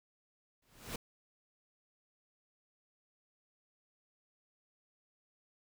pink noise with exponential growth, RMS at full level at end -38 dBFS, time 0.62-0.96 s, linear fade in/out 5 ms, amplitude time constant 73 ms, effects none

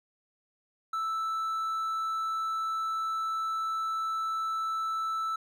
triangle tone, 1318.5 Hz, E6, in tune, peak -27 dBFS, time 0.93-5.36 s, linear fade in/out 5 ms, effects none

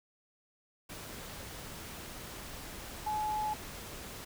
sine tone in noise, 852 Hz, G#5, 44 cents sharp, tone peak -31 dBFS, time 3.06-3.54 s, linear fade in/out 10 ms, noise pink, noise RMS -45 dBFS, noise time 0.89-4.25 s, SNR +11 dB, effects none

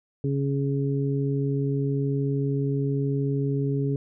harmonic tone, 139 Hz, C#3, 5 cents sharp, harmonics 1 / 2 / 3, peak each -24 / -29 / -30 dBFS, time 0.24-3.96 s, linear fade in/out 2 ms, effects none

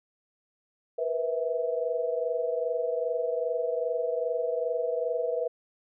sine tone cluster, 478.5 / 501 / 654 Hz, A#4 / B4 / E5, +45 / +25 / -14 cents, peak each -30 / -31 / -31 dBFS, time 0.98-5.48 s, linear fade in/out 10 ms, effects none

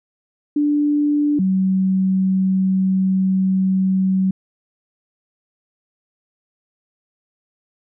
sine tone pair in turn, 293.7 / 189.28 Hz, D4 / F#3, 0 / +40 cents, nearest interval minor sixth, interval 760 cents, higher first, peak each -14 dBFS, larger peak neither, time 0.56-1.39 / 1.39-4.31 s, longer second, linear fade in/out 5 ms, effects none

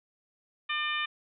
harmonic tone, 600 Hz, D5, 37 cents sharp, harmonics 2 / 3 / 4 / 5 / 6, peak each -34 / -34 / -34 / -36 / -38 dBFS, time 0.69-1.06 s, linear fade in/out 10 ms, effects none

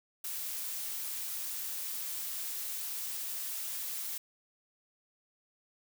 blue noise, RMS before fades -38 dBFS, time 0.24-4.18 s, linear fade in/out 5 ms, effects none

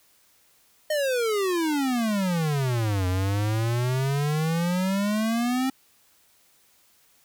square exponential two-way sweep, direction down then up, 622.3 to 90.2 to 266.7 Hz, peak -23 dBFS, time 0.9-5.7 s, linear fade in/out 5 ms, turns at 3.07 s, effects white hiss -61 dBFS RMS until 7.24 s

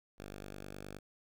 5% pulse tone, 49.61 Hz, G1, 21 cents sharp, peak -34 dBFS, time 0.18-0.99 s, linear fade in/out 10 ms, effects none

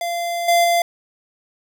square tone with level steps, 689 Hz, F5, 24 cents flat, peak -22 / -13 / -15 dBFS, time 0.01-0.82 s, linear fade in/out 2 ms, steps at 0.48 / 0.64 s, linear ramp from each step 5 ms, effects none

